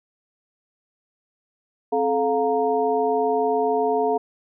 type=tone cluster; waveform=sine; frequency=264.5 / 433.1 / 706 / 930 Hz; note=C4 / A4 / F5 / A#5; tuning=+19 / -27 / +19 / -4 cents; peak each=-29 / -21 / -23 / -27 dBFS; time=1.92-4.18 s; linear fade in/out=10 ms; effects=none